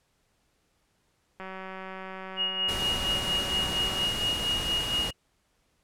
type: click train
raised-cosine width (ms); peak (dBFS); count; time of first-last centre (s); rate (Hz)
0.5; -25; 501; 1.4-4.046; 189
type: tone with tremolo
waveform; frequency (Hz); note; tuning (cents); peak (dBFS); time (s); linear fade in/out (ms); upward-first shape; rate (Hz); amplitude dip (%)
sine; 2871; F7; +47; -24; 2.36-5.13; 50; sine; 4.3; 60
type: noise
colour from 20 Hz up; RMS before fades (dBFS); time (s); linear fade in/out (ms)
pink; -34; 2.68-5.11; 10
effects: pink hiss -71 dBFS RMS until 5.83 s + low-pass 11000 Hz 12 dB/octave